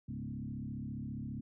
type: tone with frequency modulation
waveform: sine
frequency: 174.6 Hz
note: F3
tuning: in tune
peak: -38 dBFS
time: 0.08-1.41 s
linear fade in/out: 10 ms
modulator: 34.8 Hz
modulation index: 2.5
effects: none